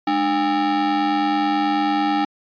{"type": "ring-modulated tone", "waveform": "square", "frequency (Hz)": 254.7, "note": "C4", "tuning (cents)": -46, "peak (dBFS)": -15, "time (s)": [0.07, 2.25], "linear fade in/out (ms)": 5, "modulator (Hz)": 554, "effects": ["resampled to 11025 Hz"]}